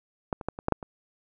clicks, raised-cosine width 1 ms, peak -13 / -23 / -14 / -23 / -10 / -6 / -24 dBFS, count 7, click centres 0.328 / 0.412 / 0.486 / 0.589 / 0.684 / 0.723 / 0.828 s, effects none

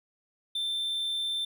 triangle tone, 3559 Hz, A7, 19 cents sharp, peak -27 dBFS, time 0.55-1.45 s, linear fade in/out 5 ms, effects none

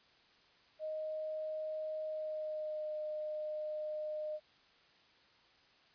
sine tone with pitch glide, 622.3 to 611.3 Hz, D#5 to D#5, 0 to -31 cents, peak -37 dBFS, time 0.79-4.4 s, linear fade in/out 50 ms, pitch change -31 cents, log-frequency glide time 2.05-2.95 s, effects white hiss -66 dBFS RMS until 5.94 s + resampled to 11025 Hz

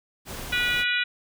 pink noise, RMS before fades -36 dBFS, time 0.25-0.85 s, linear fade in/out 50 ms
harmonic tone, 487.6 Hz, B4, 22 cents flat, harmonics 3 / 4 / 5 / 6 / 7 / 8, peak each -26 / -30 / -27 / -31 / -33 / -33 dBFS, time 0.52-1.04 s, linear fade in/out 10 ms
effects none

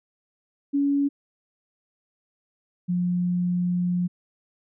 sine tone pair in turn, 282.2 / 177.77 Hz, C#4 / F3, +31 / +31 cents, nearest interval minor sixth, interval 800 cents, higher first, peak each -19 / -21 dBFS, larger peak first, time 0.73-1.09 / 2.88-4.08 s, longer second, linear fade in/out 20 ms, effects none

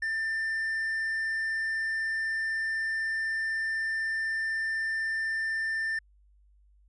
triangle tone, 1788 Hz, A6, 27 cents sharp, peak -26 dBFS, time 0.02-5.99 s, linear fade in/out 5 ms, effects added 50 Hz sine -58 dBFS peak until 6.88 s + resampled to 22050 Hz

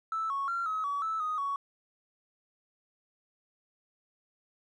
triangle tone with pitch steps, 1316 / 1106 / 1374 / 1278 / 1136 / 1311 / 1246 / 1118 Hz, E6 / C#6 / F6 / D#6 / C#6 / E6 / D#6 / C#6, -3 / -4 / -29 / +46 / +42 / -10 / +2 / +14 cents, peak -26 dBFS, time 0.12-1.56 s, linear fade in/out 2 ms, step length 180 ms, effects tanh soft clip ceiling -27 dBFS + resampled to 24000 Hz

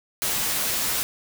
white noise with comb filter, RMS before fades -25 dBFS, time 0.22-1.03 s, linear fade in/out 0 ms, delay 12 ms, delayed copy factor -0.55, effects none

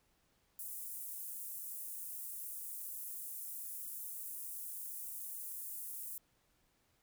pink high-pass noise, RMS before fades -45 dBFS, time 0.59-6.18 s, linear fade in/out 2 ms, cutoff 10000 Hz, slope 24 dB/octave, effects pink hiss -75 dBFS RMS until 7.02 s

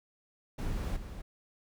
brown noise with echo, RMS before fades -34 dBFS, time 0.58-0.97 s, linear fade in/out 10 ms, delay 250 ms, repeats 1, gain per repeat -8 dB, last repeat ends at 1.22 s, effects none

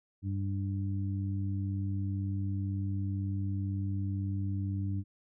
harmonic tone, 98 Hz, G2, in tune, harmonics 1 / 2 / 3, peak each -31 / -39 / -41 dBFS, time 0.22-5.04 s, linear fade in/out 50 ms, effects none

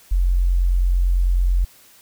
sine tone, 44.56 Hz, F1, 36 cents sharp, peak -14 dBFS, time 0.11-1.65 s, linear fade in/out 10 ms, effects white hiss -50 dBFS RMS until 2.01 s

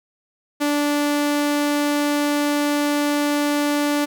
sawtooth tone, 291.8 Hz, D4, 11 cents flat, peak -14 dBFS, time 0.6-4.06 s, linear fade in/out 20 ms, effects none

